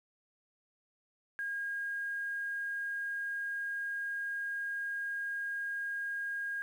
sine tone with quantisation, 1626 Hz, G#6, 37 cents flat, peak -34 dBFS, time 1.39-6.62 s, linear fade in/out 0 ms, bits 10, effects none

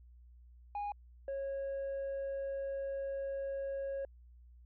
sine tone pair in turn, 821 / 548 Hz, G#5 / C#5, -20 / -20 cents, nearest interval perfect fifth, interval 700 cents, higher first, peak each -33 / -33 dBFS, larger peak neither, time 0.75-0.92 / 1.28-4.05 s, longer second, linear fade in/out 2 ms, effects tanh soft clip ceiling -35 dBFS + added 60 Hz sine -55 dBFS peak until 4.65 s

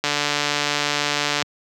click train, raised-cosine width 0.2 ms, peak -3 dBFS, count 203, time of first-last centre 0.04-1.424 s, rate 146 Hz, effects high-pass 150 Hz 12 dB/octave

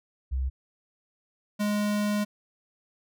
sine / square tone pair in turn, 65.41 / 207.7 Hz, C2 / G#3, 0 / 0 cents, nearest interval octave + minor sixth, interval 2000 cents, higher second, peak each -25 dBFS, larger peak neither, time 0.31-0.5 / 1.59-2.25 s, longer second, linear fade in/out 20 ms, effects none

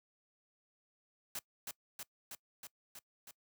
white noise with echo, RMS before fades -41 dBFS, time 1.35-1.39 s, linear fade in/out 2 ms, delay 320 ms, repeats 6, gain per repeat -2 dB, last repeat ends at 3.31 s, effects noise-tail reverb RT60 0.1 s tail -22 dB re dry + high-pass 80 Hz 12 dB/octave

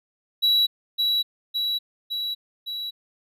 triangle tone with echo, 3910 Hz, B7, 18 cents flat, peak -15 dBFS, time 0.42-0.67 s, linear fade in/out 20 ms, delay 560 ms, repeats 4, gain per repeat -3 dB, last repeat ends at 2.91 s, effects none

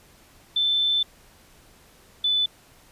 sine tone pair in turn, 3532 / 3497 Hz, A7 / A7, +6 / -11 cents, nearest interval unison, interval 17 cents, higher first, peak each -19 dBFS, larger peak neither, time 0.56-1.03 / 2.24-2.46 s, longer first, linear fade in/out 5 ms, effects pink hiss -54 dBFS RMS until 2.91 s + resampled to 32000 Hz

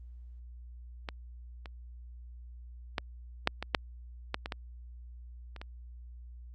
clicks, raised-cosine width 0.3 ms, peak -20 / -28 / -14 / -8 / -19 / -7 / -14 / -20 / -19 / -30 / -26 dBFS, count 11, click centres 1.088 / 1.658 / 2.982 / 3.474 / 3.626 / 3.748 / 4.344 / 4.459 / 4.522 / 5.563 / 5.615 s, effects added 60 Hz sine -45 dBFS peak until 6.54 s + Opus 32 kbps

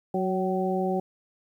harmonic tone with a mistuned harmonic, 186 Hz, F#3, 9 cents sharp, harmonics 1 / 2 / 3 / 4, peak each -28 / -28 / -32 / -30 dBFS, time 0.14-1 s, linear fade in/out 5 ms, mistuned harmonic 4, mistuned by +37 cents, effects 10-bit

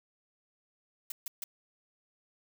blue noise bursts, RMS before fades -38 dBFS, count 3, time 1.1-1.44 s, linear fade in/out 2 ms, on 20 ms, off 140 ms, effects none

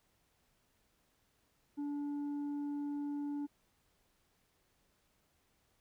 sine tone with tanh clipping, 289.1 Hz, D4, 27 cents flat, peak -37 dBFS, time 1.77-3.47 s, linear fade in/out 20 ms, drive 4 dB, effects pink hiss -75 dBFS RMS until 5.8 s

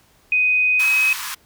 sine tone with pitch glide, 2500 to 2542 Hz, D#7 to D#7, +8 to +36 cents, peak -14 dBFS, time 0.32-1.13 s, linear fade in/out 2 ms, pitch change +28 cents, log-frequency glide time 0.79-0.85 s
pink high-pass noise, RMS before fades -29 dBFS, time 0.79-1.35 s, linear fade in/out 10 ms, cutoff 920 Hz, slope 96 dB/octave
effects pink hiss -56 dBFS RMS until 1.45 s

